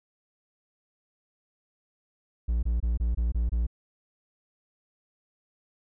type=tone bursts; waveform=triangle; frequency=58 Hz; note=A#1; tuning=8 cents flat; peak=-21 dBFS; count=7; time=2.48-3.668 s; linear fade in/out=10 ms; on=150 ms; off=23 ms; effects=none